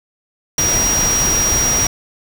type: tone in noise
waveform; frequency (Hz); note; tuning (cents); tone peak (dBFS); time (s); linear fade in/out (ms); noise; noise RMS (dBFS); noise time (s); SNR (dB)
sine; 5720; F8; +41; -14; 0.58-1.87; 2; pink; -20; 0.58-1.87; +3
effects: none